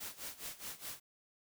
white noise with tremolo, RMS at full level -43 dBFS, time 0-1 s, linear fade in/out 10 ms, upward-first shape sine, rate 4.8 Hz, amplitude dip 85%, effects none

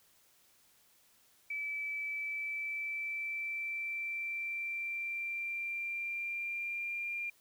sine tone with pitch glide, 2307 to 2394 Hz, D7 to D7, -31 to +33 cents, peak -35 dBFS, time 1.5-7.3 s, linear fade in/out 5 ms, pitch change +64 cents, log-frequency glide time 2.03-7.11 s, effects white hiss -67 dBFS RMS until 7.4 s

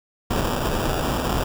pink noise with sample-and-hold, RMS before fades -23 dBFS, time 0.3-1.44 s, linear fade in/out 10 ms, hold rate 2100 Hz, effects none

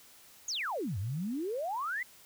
sine exponential two-way sweep, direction down then up, 7040 to 89.5 to 2082 Hz, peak -32 dBFS, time 0.48-2.03 s, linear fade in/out 5 ms, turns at 0.98 s, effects white hiss -57 dBFS RMS until 2.25 s

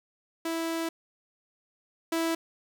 sawtooth tone pair in turn, 329 / 329 Hz, E4 / E4, -3 / -3 cents, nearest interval unison, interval 0 cents, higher neither, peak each -25 / -22 dBFS, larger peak second, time 0.45-0.89 / 2.12-2.35 s, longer first, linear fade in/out 5 ms, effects 10-bit

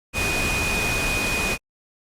sine tone in noise, 2482 Hz, D#7, 5 cents flat, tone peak -24 dBFS, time 0.13-1.58 s, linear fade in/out 50 ms, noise pink, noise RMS -25 dBFS, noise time 0.13-1.58 s, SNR -2 dB, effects low-pass 11000 Hz 12 dB/octave + Opus 48 kbps

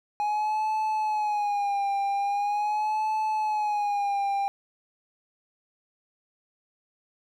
triangle tone with vibrato, 830.6 Hz, G#5, in tune, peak -22 dBFS, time 0.2-4.48 s, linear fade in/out 0 ms, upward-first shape sine, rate 0.42 Hz, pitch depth 74 cents each way, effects none

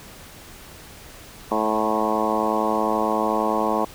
harmonic tone with a mistuned harmonic, 108.9 Hz, A2, 17 cents flat, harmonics 2 / 3 / 4 / 5 / 6 / 7 / 8 / 9 / 10, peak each -28 / -28 / -28 / -28 / -28 / -28 / -28 / -28 / -28 dBFS, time 1.51-3.85 s, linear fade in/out 5 ms, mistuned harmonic 7, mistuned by -23 cents, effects pink hiss -43 dBFS RMS until 3.94 s

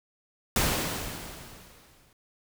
pink noise with exponential decay, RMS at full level -23 dBFS, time 0.56-2.13 s, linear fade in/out 2 ms, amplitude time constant 340 ms, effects none

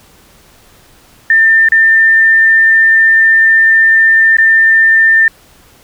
sine tone with dropouts, 1796 Hz, A6, 35 cents sharp, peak -4 dBFS, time 1.3-5.28 s, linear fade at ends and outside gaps 2 ms, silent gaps 1.687-1.72 / 4.369-4.384 s, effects pink hiss -44 dBFS RMS until 5.83 s

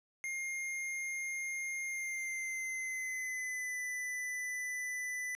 square tone with pitch glide, 2125 to 1994.2 Hz, C7 to B6, +26 to +16 cents, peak -37 dBFS, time 0.24-5.35 s, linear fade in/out 0 ms, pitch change -110 cents, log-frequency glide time 1.85-3.8 s, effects low-pass 12000 Hz 12 dB/octave

